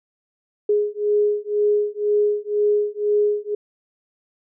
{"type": "beating tone pair", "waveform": "sine", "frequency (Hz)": [415.3, 417.3], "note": ["G#4", "G#4"], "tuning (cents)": [0, 8], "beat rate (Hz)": 2, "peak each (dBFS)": -20, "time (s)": [0.69, 3.55], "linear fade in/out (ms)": 5, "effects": []}